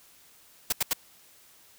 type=noise bursts; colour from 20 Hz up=white; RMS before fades=-25 dBFS; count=3; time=0.7-0.933 s; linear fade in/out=5 ms; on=25 ms; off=79 ms; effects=white hiss -57 dBFS RMS until 1.78 s